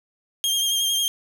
sawtooth tone with vibrato, 3209 Hz, G7, 40 cents sharp, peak -17 dBFS, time 0.44-1.08 s, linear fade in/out 0 ms, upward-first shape sine, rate 11 Hz, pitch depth 27 cents each way, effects none

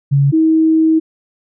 sine tone pair in turn, 140 / 319.4 Hz, C#3 / D#4, +18 / +45 cents, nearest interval octave + major second, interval 1427 cents, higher second, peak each -8 dBFS, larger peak neither, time 0.11-0.32 / 0.32-1 s, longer second, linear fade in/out 20 ms, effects none

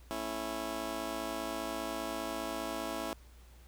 15% pulse chord, A major, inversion none, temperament just, 220 / 275 / 330 Hz, A3 / C#4 / E4, 0 / -14 / +2 cents, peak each -38 / -34 / -33 dBFS, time 0.11-3.13 s, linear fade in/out 0 ms, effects added 60 Hz sine -53 dBFS peak until 3.67 s + pink hiss -63 dBFS RMS until 3.67 s

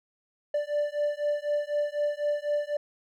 triangle beating tone pair, 586 / 590 Hz, D5 / D5, -4 / +8 cents, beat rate 4 Hz, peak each -27 dBFS, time 0.54-2.77 s, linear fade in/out 5 ms, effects none

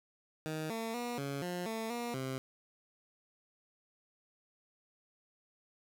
15% pulse tone with pitch steps, 156.5 / 225.8 / 241.2 / 139.8 / 177.7 / 223.3 / 238.4 / 131.9 Hz, D#3 / A3 / B3 / C#3 / F3 / A3 / A#3 / C3, +10 / +45 / -41 / +15 / +30 / +26 / +39 / +14 cents, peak -30 dBFS, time 0.46-2.38 s, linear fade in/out 0 ms, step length 240 ms, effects none

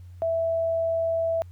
sine tone, 659 Hz, E5, 1 cent flat, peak -22 dBFS, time 0.22-1.42 s, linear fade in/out 0 ms, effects added 89 Hz sine -41 dBFS peak until 1.51 s + pink hiss -66 dBFS RMS until 1.51 s

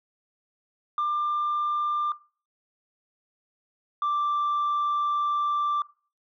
sine tone pair in turn, 1192 / 1175.6 Hz, D6 / D6, +25 / +1 cents, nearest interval unison, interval 24 cents, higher first, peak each -21 dBFS, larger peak neither, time 0.98-2.12 / 4.02-5.82 s, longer second, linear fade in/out 2 ms, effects noise-tail reverb RT60 0.4 s tail -22 dB re dry + tanh soft clip ceiling -21 dBFS

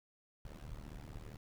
brown noise with amplitude modulation, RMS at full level -44 dBFS, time 0.45-1.37 s, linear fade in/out 2 ms, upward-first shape sine, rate 75.2 Hz, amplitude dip 100%, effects none

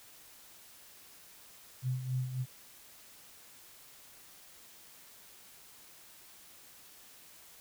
sine tone with tremolo, 128.2 Hz, C3, 35 cents flat, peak -29 dBFS, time 1.82-2.46 s, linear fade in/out 50 ms, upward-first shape sine, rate 3.6 Hz, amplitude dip 65%, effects white hiss -56 dBFS RMS until 7.6 s

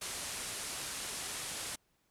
white low-pass noise, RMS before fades -41 dBFS, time 0.01-1.76 s, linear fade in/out 10 ms, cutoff 11000 Hz, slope 48 dB/octave, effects pink hiss -75 dBFS RMS until 2.1 s

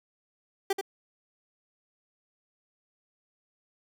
30% pulse tone with echo, 392 Hz, G4, in tune, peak -21 dBFS, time 0.7-0.73 s, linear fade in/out 5 ms, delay 82 ms, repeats 1, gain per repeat -6 dB, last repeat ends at 0.812 s, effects none

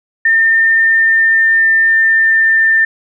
sine tone with pitch glide, 1808 to 1792.4 Hz, A6 to A6, +47 to +32 cents, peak -7 dBFS, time 0.25-2.85 s, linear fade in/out 5 ms, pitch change -15 cents, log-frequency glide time 0.73-2.66 s, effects none

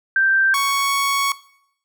sine / sawtooth tone pair in turn, 1568 / 1111.9 Hz, G6 / C#6, 0 / +5 cents, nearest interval tritone, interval 595 cents, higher first, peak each -13 dBFS, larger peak neither, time 0.16-0.54 / 0.54-1.32 s, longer second, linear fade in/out 2 ms, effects noise-tail reverb RT60 0.7 s tail -19 dB re dry

